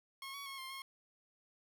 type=tone with pitch steps; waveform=15% pulse; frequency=1085 / 1125 / 1090 / 1057 / 1078 Hz; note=C#6 / C#6 / C#6 / C6 / C#6; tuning=-37 / +25 / -29 / +17 / -49 cents; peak=-38 dBFS; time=0.22-0.82 s; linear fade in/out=2 ms; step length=120 ms; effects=none